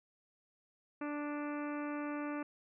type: harmonic tone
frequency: 293.7 Hz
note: D4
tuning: in tune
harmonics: 1 / 2 / 3 / 4 / 5 / 6 / 7 / 8 / 9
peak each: -38 / -45 / -49 / -47 / -50 / -54 / -56 / -55 / -57 dBFS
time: 1.01-2.43 s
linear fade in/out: 5 ms
effects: none